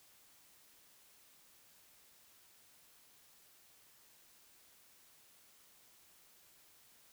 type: silence
effects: white hiss -65 dBFS RMS until 7.12 s